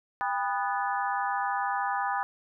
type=harmonic tone with a mistuned harmonic; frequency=246.9 Hz; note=B3; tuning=in tune; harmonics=3 / 4 / 5 / 6 / 7; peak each=-30 / -32 / -34 / -36 / -37 dBFS; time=0.21-2.23 s; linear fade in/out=0 ms; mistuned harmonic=3; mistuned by=+130 cents; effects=none